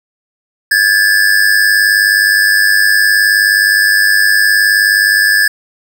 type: tone pair together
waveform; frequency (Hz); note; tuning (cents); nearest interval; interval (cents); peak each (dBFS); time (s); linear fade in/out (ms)
square; 1635 / 1734.3; G#6 / A6; -28 / -25; minor second; 103; -11; 0.71-5.48; 5
effects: none